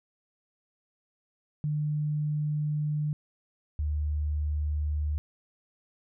sine tone pair in turn, 150 / 75 Hz, D3 / D2, +37 / +37 cents, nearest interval octave, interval 1200 cents, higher first, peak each -26 dBFS, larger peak neither, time 1.64-3.13 / 3.79-5.18 s, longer first, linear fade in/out 0 ms, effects none

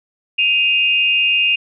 sine tone pair together, 2513 / 2801 Hz, D#7 / F7, +17 / +4 cents, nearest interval major second, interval 187 cents, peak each -15 dBFS, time 0.38-1.56 s, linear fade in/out 10 ms, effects none

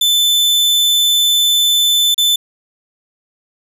40% pulse tone with dropouts, 3520 Hz, A7, in tune, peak -9 dBFS, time 0.01-2.36 s, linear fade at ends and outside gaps 5 ms, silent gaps 2.145-2.179 s, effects none

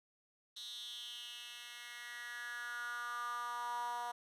10% pulse tone with high-pass filter sweep, 240.3 Hz, B3, 47 cents flat, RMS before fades -44 dBFS, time 0.56-4.12 s, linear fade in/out 10 ms, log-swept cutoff 3900 to 830 Hz, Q 5.6, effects resampled to 32000 Hz

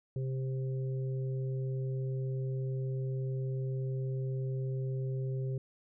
harmonic tone, 131.7 Hz, C3, 12 cents sharp, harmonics 1 / 3 / 4, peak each -32 / -42 / -49 dBFS, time 0.16-5.58 s, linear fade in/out 2 ms, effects none

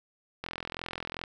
click train, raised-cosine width 0.3 ms, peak -19 dBFS, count 35, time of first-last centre 0.44-1.238 s, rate 42.6 Hz, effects none

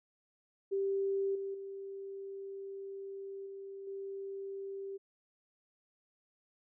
sine tone with level steps, 392 Hz, G4, in tune, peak -30 / -36 / -41 / -43 / -39 dBFS, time 0.71-4.98 s, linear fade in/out 20 ms, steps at 1.35 / 1.54 / 3.46 / 3.87 s, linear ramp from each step 5 ms, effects none

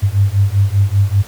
sine beating tone pair, 97 / 102.1 Hz, G2 / G#2, -18 / -29 cents, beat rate 5.1 Hz, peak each -13 dBFS, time 0.02-1.23 s, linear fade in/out 20 ms, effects pink hiss -37 dBFS RMS until 1.27 s

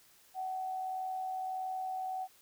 sine tone with amplitude modulation, 752 Hz, F#5, 28 cents sharp, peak -33 dBFS, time 0.34-2.28 s, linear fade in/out 50 ms, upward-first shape sine, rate 81.6 Hz, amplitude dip 35%, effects white hiss -63 dBFS RMS until 2.41 s

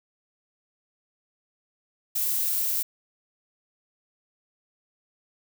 violet noise, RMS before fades -26 dBFS, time 2.15-2.83 s, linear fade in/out 10 ms, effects none

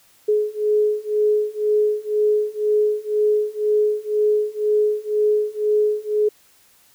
sine beating tone pair, 421.4 / 423.4 Hz, G#4 / G#4, +25 / +33 cents, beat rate 2 Hz, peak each -20 / -19 dBFS, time 0.28-6.29 s, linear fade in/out 10 ms, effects white hiss -55 dBFS RMS until 6.94 s

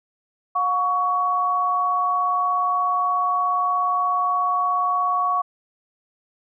sine tone pair together, 720 / 1120.8 Hz, F#5 / C#6, -47 / +19 cents, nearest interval minor sixth, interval 766 cents, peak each -25 / -19 dBFS, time 0.55-5.42 s, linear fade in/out 10 ms, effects none

